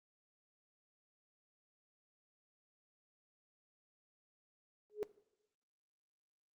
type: tone with exponential growth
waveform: sine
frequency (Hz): 420.6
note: G#4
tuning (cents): +22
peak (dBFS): -31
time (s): 4.9-5.03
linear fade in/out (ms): 0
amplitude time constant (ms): 27
effects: noise-tail reverb RT60 0.8 s tail -18 dB re dry + Opus 24 kbps